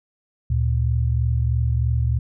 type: tone pair together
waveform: sine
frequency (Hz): 73.42 / 116.55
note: D2 / A#2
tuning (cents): 0 / 0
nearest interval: minor sixth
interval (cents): 800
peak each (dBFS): -20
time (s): 0.5-2.19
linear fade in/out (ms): 5
effects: none